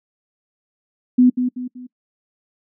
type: tone with echo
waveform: sine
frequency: 250 Hz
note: B3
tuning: 21 cents sharp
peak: -8 dBFS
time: 1.18-1.3 s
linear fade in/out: 10 ms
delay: 190 ms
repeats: 3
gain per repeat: -8 dB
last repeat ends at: 1.87 s
effects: noise-tail reverb RT60 0.1 s tail -23 dB re dry